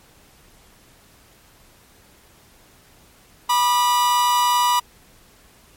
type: tone pair together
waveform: 45% pulse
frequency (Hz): 977.6 / 1200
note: B5 / D6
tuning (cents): -18 / +37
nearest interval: major third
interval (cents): 355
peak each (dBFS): -16 / -23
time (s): 3.49-4.8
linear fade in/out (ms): 10
effects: pink hiss -52 dBFS RMS until 5.76 s + MP3 64 kbps